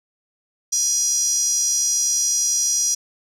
5% pulse tone with high-pass filter, 830.6 Hz, G#5, in tune, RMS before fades -20 dBFS, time 0.72-2.95 s, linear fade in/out 10 ms, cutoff 5800 Hz, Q 9.6, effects none

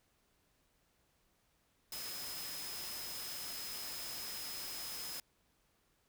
sine tone in noise, 5100 Hz, D#8, 42 cents sharp, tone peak -46 dBFS, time 1.92-5.2 s, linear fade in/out 2 ms, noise white, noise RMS -45 dBFS, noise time 1.92-5.2 s, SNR -4 dB, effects pink hiss -75 dBFS RMS until 6.08 s

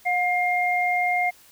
sine tone pair together, 719 / 2119 Hz, F#5 / C7, -50 / +21 cents, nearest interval octave + perfect fifth, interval 1871 cents, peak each -22 / -23 dBFS, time 0.05-1.31 s, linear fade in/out 20 ms, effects white hiss -53 dBFS RMS until 1.51 s

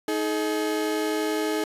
35% pulse tone pair together, 314.5 / 425.9 Hz, D#4 / G#4, +19 / +44 cents, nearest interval perfect fourth, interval 525 cents, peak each -25 dBFS, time 0.08-1.64 s, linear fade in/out 2 ms, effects resampled to 32000 Hz

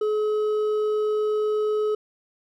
triangle tone with hard clipping, 425.9 Hz, G#4, 44 cents sharp, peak -22 dBFS, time 0.01-1.95 s, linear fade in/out 5 ms, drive 8 dB, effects none

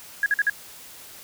sine tone bursts, 1661.2 Hz, G#6, in tune, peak -17 dBFS, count 4, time 0.23-0.498 s, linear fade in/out 2 ms, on 31 ms, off 48 ms, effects white hiss -44 dBFS RMS until 1.23 s

